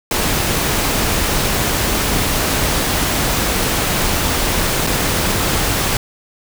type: noise with dropouts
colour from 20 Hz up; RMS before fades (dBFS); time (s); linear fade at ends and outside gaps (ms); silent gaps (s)
pink; -17; 0.11-5.97; 2; 4.867-4.871
effects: none